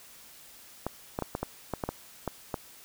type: clicks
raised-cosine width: 1 ms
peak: -16 dBFS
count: 10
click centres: 0.866 / 1.189 / 1.223 / 1.351 / 1.43 / 1.737 / 1.838 / 1.89 / 2.277 / 2.542 s
effects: white hiss -52 dBFS RMS until 2.84 s